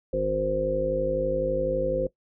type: harmonic tone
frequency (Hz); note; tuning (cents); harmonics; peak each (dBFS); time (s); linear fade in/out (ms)
51.91; G#1; 0; 1 / 3 / 5 / 7 / 9 / 10; -33 / -35 / -36 / -32 / -33 / -25; 0.13-2.07; 5
effects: noise-tail reverb RT60 0.1 s tail -18 dB re dry